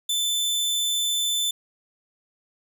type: tone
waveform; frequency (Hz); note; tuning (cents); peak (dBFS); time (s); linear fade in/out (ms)
sawtooth; 3526; A7; +3; -19; 0.09-1.51; 5
effects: none